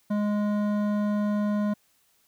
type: tone with hard clipping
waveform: sine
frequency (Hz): 207.7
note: G#3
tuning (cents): 0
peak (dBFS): -25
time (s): 0.1-1.74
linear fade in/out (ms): 10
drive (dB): 12
effects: white hiss -66 dBFS RMS until 2.27 s